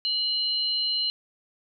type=tone pair together; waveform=sine; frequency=2934 / 4128 Hz; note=F#7 / C8; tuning=-15 / -24 cents; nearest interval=tritone; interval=591 cents; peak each=-28 / -25 dBFS; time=0.05-1.1 s; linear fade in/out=0 ms; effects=none